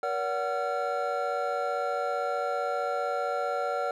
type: tone cluster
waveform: triangle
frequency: 475.6 / 571 / 742 / 1369 Hz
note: A#4 / D5 / F#5 / F6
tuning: +35 / -49 / +5 / -35 cents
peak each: -32 / -30 / -30 / -32 dBFS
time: 0.03-3.91 s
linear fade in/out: 2 ms
effects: none